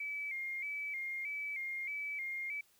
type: tone with vibrato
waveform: sine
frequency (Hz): 2210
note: C#7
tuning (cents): -6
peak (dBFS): -37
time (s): 0-2.61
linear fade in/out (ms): 5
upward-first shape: square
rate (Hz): 1.6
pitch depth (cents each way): 68
effects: white hiss -69 dBFS RMS until 2.79 s